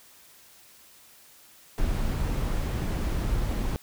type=noise; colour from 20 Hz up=brown; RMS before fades=-27 dBFS; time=1.78-3.76 s; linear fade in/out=0 ms; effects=white hiss -54 dBFS RMS until 3.82 s